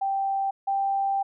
sine tone pair in turn, 783 / 787.5 Hz, G5 / G5, -2 / +8 cents, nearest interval unison, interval 10 cents, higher second, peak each -23 / -22 dBFS, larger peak second, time 0.01-0.51 / 0.67-1.23 s, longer second, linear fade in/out 10 ms, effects none

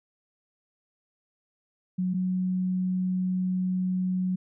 sine tone pair in turn, 183.3 / 184.24 Hz, F#3 / F#3, -16 / -7 cents, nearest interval unison, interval 9 cents, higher second, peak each -24 dBFS, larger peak neither, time 1.98-2.14 / 2.14-4.36 s, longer second, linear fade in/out 10 ms, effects none

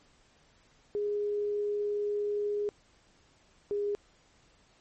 sine tone pair in turn, 413.3 / 409.7 Hz, G#4 / G#4, -8 / -24 cents, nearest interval unison, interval 16 cents, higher first, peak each -28 dBFS, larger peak neither, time 0.95-2.69 / 3.71-3.95 s, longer first, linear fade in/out 0 ms, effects pink hiss -64 dBFS RMS until 4.8 s + MP3 32 kbps

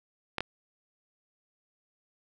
clicks, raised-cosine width 0.3 ms, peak -14 dBFS, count 2, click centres 0.383 / 0.406 s, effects none

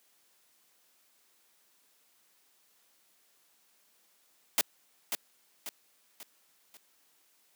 white noise with echo, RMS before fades -25 dBFS, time 4.58-4.61 s, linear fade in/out 0 ms, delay 540 ms, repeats 4, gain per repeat -7 dB, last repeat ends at 6.77 s, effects white hiss -68 dBFS RMS until 7.55 s + high-pass 200 Hz 12 dB/octave

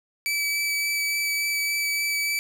sawtooth tone with vibrato, 2301 Hz, D7, 36 cents flat, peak -20 dBFS, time 0.26-2.39 s, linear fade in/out 0 ms, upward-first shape sine, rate 3.5 Hz, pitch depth 8 cents each way, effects none

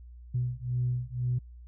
sine beating tone pair, 123 / 125 Hz, B2 / B2, -7 / +21 cents, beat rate 2 Hz, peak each -30 dBFS, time 0.34-1.39 s, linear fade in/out 10 ms, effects tanh soft clip ceiling -20 dBFS + added 60 Hz sine -45 dBFS peak until 1.67 s

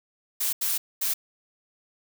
blue noise bursts at uneven times, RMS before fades -26 dBFS, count 3, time 0.4-0.53 / 0.61-0.78 / 1.01-1.14 s, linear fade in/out 10 ms, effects none

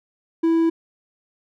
triangle tone, 329.2 Hz, E4, 2 cents flat, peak -13 dBFS, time 0.43-0.7 s, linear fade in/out 10 ms, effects none

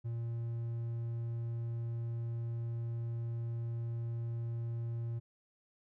triangle tone, 116.54 Hz, A#2, in tune, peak -33 dBFS, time 0.04-5.2 s, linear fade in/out 20 ms, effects none

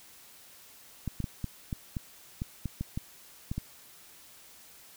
clicks, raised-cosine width 5 ms, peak -20 dBFS, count 12, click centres 1.077 / 1.203 / 1.242 / 1.443 / 1.728 / 1.968 / 2.419 / 2.657 / 2.81 / 2.975 / 3.515 / 3.58 s, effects white hiss -54 dBFS RMS until 4.96 s

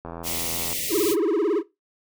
click train, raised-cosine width 1 ms, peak -21 dBFS, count 58, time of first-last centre 0.05-0.729 s, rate 84 Hz
white band-stop noise, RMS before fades -28 dBFS, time 0.23-1.16 s, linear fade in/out 50 ms, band 630 to 1900 Hz, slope 96 dB/octave
triangle tone with vibrato, 370.7 Hz, F#4, 3 cents sharp, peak -17 dBFS, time 0.89-1.63 s, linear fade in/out 50 ms, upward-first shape sine, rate 18 Hz, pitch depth 280 cents each way
effects noise-tail reverb RT60 0.2 s tail -17 dB re dry

